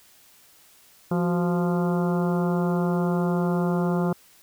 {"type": "harmonic tone with a mistuned harmonic", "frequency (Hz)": 174.1, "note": "F3", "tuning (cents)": -5, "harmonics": [1, 2, 3, 4, 5, 6, 7, 8], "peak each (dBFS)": [-22, -28, -32, -34, -36, -38, -39, -40], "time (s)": [1.11, 4.13], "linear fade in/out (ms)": 5, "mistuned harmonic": 2, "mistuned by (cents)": 80, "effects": ["white hiss -55 dBFS RMS until 4.42 s"]}